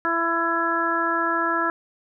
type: harmonic tone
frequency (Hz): 334.3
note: E4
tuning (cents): +24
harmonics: 1 / 2 / 3 / 4 / 5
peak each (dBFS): -28 / -30 / -27 / -24 / -26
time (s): 0.05-1.7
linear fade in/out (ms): 0
effects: none